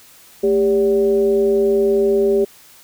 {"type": "tone with frequency modulation", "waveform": "sine", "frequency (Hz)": 397.6, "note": "G4", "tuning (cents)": 25, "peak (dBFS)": -12, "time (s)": [0.43, 2.45], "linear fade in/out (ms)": 10, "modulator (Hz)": 175, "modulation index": 0.57, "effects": ["white hiss -46 dBFS RMS until 2.83 s"]}